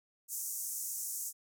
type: band-pass noise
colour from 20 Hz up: pink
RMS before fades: -39 dBFS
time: 0.28-1.33 s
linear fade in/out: 50 ms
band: 6200 to 16000 Hz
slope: 48 dB/octave
effects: none